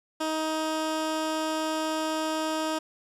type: tone with low-pass filter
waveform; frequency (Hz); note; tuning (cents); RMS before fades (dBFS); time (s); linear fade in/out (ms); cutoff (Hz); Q
15% pulse; 314.6; D#4; +19; -29; 0.2-2.79; 10; 9100; 0.91
effects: 10-bit

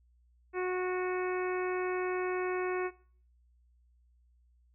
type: harmonic tone with a mistuned harmonic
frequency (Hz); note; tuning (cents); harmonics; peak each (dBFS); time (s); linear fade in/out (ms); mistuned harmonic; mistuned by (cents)
366; F#4; -19; 1 / 2 / 3 / 4 / 5 / 6 / 7; -31 / -41 / -41 / -44 / -44 / -45 / -48; 0.53-2.91; 50; 6; +18
effects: noise-tail reverb RT60 0.5 s tail -21 dB re dry + added 60 Hz sine -63 dBFS peak until 4.74 s

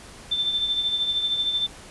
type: tone with tremolo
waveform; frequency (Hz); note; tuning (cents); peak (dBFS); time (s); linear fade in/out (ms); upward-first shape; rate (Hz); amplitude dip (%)
sine; 3550; A7; +15; -19; 0.31-1.67; 10; triangle; 13; 60
effects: pink hiss -44 dBFS RMS until 1.9 s + resampled to 24000 Hz

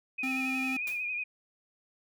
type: tone with vibrato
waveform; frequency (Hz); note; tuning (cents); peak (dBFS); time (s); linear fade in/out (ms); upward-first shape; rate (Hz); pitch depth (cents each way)
sine; 2466; D#7; -16; -31; 0.18-1.24; 10; sine; 11; 46
type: tone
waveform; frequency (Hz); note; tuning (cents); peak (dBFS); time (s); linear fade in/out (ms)
square; 261.6; C4; 0; -33; 0.23-0.77; 5
type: noise with exponential decay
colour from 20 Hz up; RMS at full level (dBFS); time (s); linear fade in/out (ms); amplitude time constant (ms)
white; -41; 0.87-1.09; 2; 47
effects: none

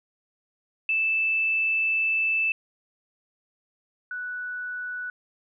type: tone pair in turn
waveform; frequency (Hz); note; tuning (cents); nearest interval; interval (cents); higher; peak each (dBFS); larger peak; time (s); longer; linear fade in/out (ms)
sine; 2637 / 1480; E7 / F#6; 0 / 0; minor seventh; 1000; first; -21 / -30; first; 0.89-2.52 / 4.11-5.1; first; 2
effects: none

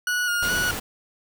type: tone with vibrato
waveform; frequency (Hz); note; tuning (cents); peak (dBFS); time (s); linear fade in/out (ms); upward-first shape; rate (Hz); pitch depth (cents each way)
40% pulse; 1446; F#6; -40; -21; 0.07-0.71; 2; square; 2.4; 24
type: noise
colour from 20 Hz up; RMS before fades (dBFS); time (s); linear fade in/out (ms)
pink; -30; 0.42-0.8; 10
effects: none

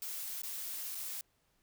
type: noise with dropouts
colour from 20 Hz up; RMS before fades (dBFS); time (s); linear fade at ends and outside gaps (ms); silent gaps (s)
blue; -41; 0.02-1.21; 1; 0.419-0.433 / 0.948-0.952
effects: pink hiss -75 dBFS RMS until 1.62 s

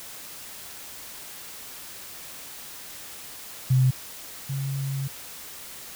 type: tone pair in turn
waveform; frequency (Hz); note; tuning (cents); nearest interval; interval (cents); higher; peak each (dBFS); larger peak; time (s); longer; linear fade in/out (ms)
sine; 129.5 / 136.93; C3 / C#3; -17 / -21; minor second; 96; second; -16 / -26; first; 3.7-3.91 / 4.49-5.08; second; 10
effects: white hiss -41 dBFS RMS until 5.95 s

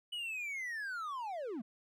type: linear sweep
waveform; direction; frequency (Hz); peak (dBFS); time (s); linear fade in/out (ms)
triangle; down; 2976 to 200; -36; 0.12-1.62; 10
effects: none

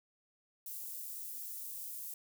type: high-pass noise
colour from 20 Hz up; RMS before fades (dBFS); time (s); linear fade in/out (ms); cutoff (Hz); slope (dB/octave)
white; -44; 0.66-2.14; 2; 11000; 12
effects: none

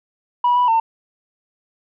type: tone with pitch steps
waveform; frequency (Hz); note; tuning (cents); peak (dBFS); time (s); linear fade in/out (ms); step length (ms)
sine; 974 / 984 / 904; B5 / B5 / A5; -24 / -7 / +47; -11; 0.44-0.8; 5; 120
effects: tanh soft clip ceiling -10 dBFS

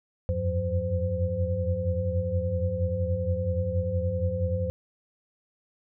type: tone cluster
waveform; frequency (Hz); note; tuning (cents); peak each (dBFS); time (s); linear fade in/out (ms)
sine; 85.6 / 89.9 / 96.2 / 178 / 515; F2 / F#2 / G2 / F3 / C5; -34 / -49 / -32 / +33 / -28; -30 / -34 / -29 / -35 / -30; 0.29-4.7; 0
effects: none

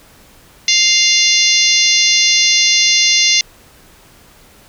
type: harmonic tone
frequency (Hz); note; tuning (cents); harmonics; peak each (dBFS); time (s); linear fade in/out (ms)
698.5; F5; 0; 3 / 4 / 5 / 6 / 7 / 8 / 9; -17 / -17 / -17 / -17 / -17 / -17 / -17; 0.68-3.41; 2
effects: pink hiss -45 dBFS RMS until 4.68 s

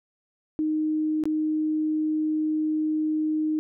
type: tone with dropouts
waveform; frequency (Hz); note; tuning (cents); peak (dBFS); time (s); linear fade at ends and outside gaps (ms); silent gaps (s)
sine; 309.6; D#4; -9; -22; 0.59-3.59; 0; 1.238-1.255
effects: none

